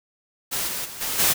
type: noise with level steps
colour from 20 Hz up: white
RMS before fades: -26 / -29 / -37 / -27 / -19 dBFS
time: 0.51-1.34 s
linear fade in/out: 20 ms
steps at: 0.67 / 0.84 / 1 / 1.18 s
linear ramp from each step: 20 ms
effects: none